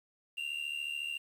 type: tone pair together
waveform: triangle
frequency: 2735 / 2809 Hz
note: F7 / F7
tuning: -37 / +9 cents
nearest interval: unison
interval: 46 cents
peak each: -37 / -36 dBFS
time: 0.37-1.18 s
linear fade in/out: 10 ms
effects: 10-bit